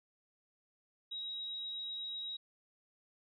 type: tone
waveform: sine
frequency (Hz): 3823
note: A#7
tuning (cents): +43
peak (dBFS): -39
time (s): 1.11-2.37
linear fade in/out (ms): 10
effects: none